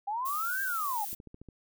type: linear two-way sweep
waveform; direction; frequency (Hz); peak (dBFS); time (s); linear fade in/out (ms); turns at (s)
sine; up then down; 784 to 1612 to 784; -30; 0.07-1.05; 10; 0.62
type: noise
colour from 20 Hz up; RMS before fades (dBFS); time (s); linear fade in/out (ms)
violet; -38; 0.25-1.15; 10
type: click train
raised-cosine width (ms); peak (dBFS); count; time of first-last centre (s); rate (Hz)
3; -34; 6; 1.13-1.487; 14
effects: none